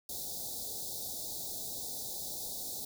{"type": "band-stop noise", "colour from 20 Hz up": "white", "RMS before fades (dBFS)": -40, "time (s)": [0.09, 2.85], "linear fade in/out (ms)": 5, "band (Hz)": [850, 3600], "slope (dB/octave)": 96, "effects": []}